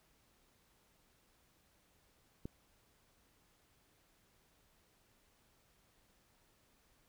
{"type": "click", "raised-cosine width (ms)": 3, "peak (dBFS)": -29, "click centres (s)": 2.455, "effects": ["pink hiss -72 dBFS RMS until 7.08 s"]}